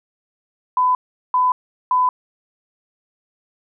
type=tone bursts; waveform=sine; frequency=1004 Hz; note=B5; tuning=28 cents sharp; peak=-13 dBFS; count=3; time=0.77-2.09 s; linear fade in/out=2 ms; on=180 ms; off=390 ms; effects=none